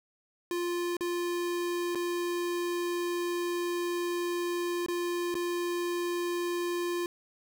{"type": "tone with dropouts", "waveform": "square", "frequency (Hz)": 349.2, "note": "F4", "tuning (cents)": 0, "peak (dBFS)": -30, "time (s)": [0.51, 7.06], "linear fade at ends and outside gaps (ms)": 1, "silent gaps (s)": [[0.968, 1.008], [1.949, 1.955], [4.862, 4.884], [5.343, 5.352]], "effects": []}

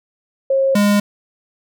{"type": "tone pair in turn", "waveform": ["sine", "square"], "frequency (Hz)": [539, 204.8], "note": ["C#5", "G#3"], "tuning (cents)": [-49, -24], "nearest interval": "octave + perfect fourth", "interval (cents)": 1675, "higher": "first", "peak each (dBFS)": -12, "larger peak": "neither", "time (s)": [[0.5, 0.75], [0.75, 1]], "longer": "neither", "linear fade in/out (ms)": 5, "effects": []}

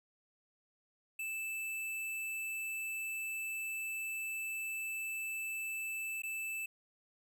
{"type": "tone with dropouts", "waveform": "square", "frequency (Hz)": 2637, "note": "E7", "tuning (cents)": 0, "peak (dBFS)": -38, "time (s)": [1.19, 6.66], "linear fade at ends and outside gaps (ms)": 5, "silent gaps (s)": [6.221, 6.234], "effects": []}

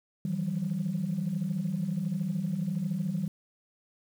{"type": "tone cluster", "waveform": "sine", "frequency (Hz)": [158.4, 171.1, 192.5], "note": ["D#3", "F3", "G3"], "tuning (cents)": [31, -35, -31], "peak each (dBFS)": [-32, -34, -30], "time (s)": [0.25, 3.28], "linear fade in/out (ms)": 2, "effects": ["tanh soft clip ceiling -22 dBFS", "9-bit"]}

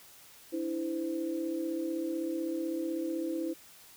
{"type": "tone cluster", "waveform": "sine", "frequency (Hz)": [291.6, 327.5, 515], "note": ["D4", "E4", "C5"], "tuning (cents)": [-12, -11, -28], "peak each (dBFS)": [-40, -32, -39], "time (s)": [0.52, 3.54], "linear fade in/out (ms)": 20, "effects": ["white hiss -55 dBFS RMS until 3.96 s"]}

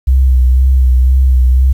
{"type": "tone with vibrato", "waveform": "sine", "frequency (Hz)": 64.2, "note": "C2", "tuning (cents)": -32, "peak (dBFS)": -5, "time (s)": [0.07, 1.73], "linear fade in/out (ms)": 10, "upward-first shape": "sine", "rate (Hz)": 2, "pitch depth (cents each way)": 40, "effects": ["7-bit"]}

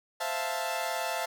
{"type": "chord", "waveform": "sawtooth", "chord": "F major seventh", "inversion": "second", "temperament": "equal", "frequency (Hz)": [523.3, 659.3, 698.5, 880], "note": ["C5", "E5", "F5", "A5"], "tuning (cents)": [0, 0, 0, 0], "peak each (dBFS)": [-35, -31, -32, -31], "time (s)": [0.2, 1.26], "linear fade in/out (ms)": 10, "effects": []}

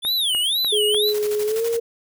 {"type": "tone with vibrato", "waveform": "square", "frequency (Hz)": 3392, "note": "G#7", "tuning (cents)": 36, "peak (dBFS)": -19, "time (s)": [0.02, 1.14], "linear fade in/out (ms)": 50, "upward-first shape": "sine", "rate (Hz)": 2.1, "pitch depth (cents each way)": 290}
{"type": "click train", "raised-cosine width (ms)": 0.5, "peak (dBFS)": -18, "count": 4, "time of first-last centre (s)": [0.05, 0.946], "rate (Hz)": 3.35}
{"type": "tone with pitch glide", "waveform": "sine", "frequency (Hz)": [420, 463.3], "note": ["G#4", "A#4"], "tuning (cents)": [19, -11], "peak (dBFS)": -19, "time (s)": [0.72, 1.8], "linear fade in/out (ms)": 10, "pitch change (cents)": 170, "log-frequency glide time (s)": [1.45, 1.65]}
{"type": "noise with tremolo", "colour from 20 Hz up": "white", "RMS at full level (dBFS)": -32, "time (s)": [1.06, 1.8], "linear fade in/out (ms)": 50, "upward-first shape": "square", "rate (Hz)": 12, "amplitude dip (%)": 60}
{"effects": []}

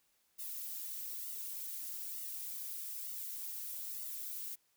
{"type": "noise with flanger", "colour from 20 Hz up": "violet", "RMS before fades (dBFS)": -43, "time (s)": [0.38, 4.56], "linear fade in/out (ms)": 20, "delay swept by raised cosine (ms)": [1.2, 3.6], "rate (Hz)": 1.1, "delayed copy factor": -0.95, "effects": ["white hiss -75 dBFS RMS until 4.76 s"]}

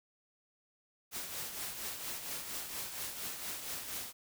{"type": "noise with tremolo", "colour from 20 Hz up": "white", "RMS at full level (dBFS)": -39, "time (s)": [1.11, 4.13], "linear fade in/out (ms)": 50, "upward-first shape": "triangle", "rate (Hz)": 4.3, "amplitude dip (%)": 55, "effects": []}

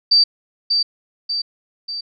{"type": "tone with echo", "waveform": "sine", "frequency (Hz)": 4645, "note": "D8", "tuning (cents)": -20, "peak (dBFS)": -9, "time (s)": [0.11, 0.24], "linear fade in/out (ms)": 10, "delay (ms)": 590, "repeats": 3, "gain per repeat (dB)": -5, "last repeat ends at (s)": 2.01, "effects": []}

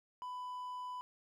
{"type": "tone", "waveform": "triangle", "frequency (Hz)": 997, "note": "B5", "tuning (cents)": 16, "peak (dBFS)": -39, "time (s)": [0.22, 1.01], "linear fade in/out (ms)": 0, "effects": []}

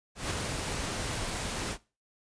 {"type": "noise with ADSR envelope", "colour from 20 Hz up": "pink", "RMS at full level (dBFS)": -31, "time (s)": [0.15, 1.78], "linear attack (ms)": 160, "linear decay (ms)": 6, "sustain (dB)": -3, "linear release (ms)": 68, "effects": ["noise-tail reverb RT60 0.3 s tail -19 dB re dry", "resampled to 22050 Hz"]}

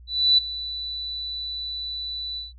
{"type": "tone with ADSR envelope", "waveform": "sine", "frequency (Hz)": 3972, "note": "B7", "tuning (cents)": 9, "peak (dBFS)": -12, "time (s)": [0.07, 2.53], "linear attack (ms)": 310, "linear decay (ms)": 10, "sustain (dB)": -16, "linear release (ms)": 160, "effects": ["added 60 Hz sine -43 dBFS peak until 2.58 s", "MP3 64 kbps"]}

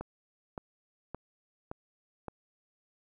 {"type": "click train", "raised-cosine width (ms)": 1, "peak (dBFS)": -24, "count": 5, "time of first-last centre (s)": [0.01, 2.283], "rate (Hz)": 1.76, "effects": ["11-bit"]}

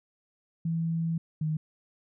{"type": "tone pair in turn", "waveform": "sine", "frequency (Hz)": [164.81, 155.56], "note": ["E3", "D#3"], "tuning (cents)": [0, 0], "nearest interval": "minor second", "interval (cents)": 100, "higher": "first", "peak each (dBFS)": -26, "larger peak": "neither", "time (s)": [[0.65, 1.18], [1.41, 1.57]], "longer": "first", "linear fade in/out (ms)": 5, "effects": []}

